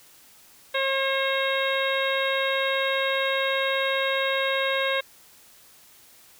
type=harmonic tone; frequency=539 Hz; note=C#5; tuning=49 cents flat; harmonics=1 / 2 / 3 / 4 / 5 / 6 / 7; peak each=-26 / -31 / -29 / -30 / -34 / -36 / -31 dBFS; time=0.74-5.01 s; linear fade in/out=10 ms; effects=white hiss -53 dBFS RMS until 6.39 s